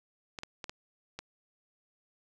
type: clicks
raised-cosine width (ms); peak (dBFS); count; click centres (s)
0.2; -22; 5; 0.388 / 0.434 / 0.642 / 0.695 / 1.19
effects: none